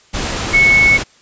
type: tone in noise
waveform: sine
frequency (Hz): 2204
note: C#7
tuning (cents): -11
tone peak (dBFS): -7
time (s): 0.53-0.98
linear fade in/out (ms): 20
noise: pink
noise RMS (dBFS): -20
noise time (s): 0.13-1.04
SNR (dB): +10
effects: white hiss -49 dBFS RMS until 1.21 s + resampled to 16000 Hz